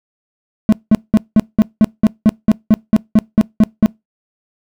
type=tone bursts; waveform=triangle; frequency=216.1 Hz; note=A3; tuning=31 cents flat; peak=-3 dBFS; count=15; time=0.69-3.86 s; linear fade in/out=0 ms; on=34 ms; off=190 ms; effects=noise-tail reverb RT60 0.2 s tail -24 dB re dry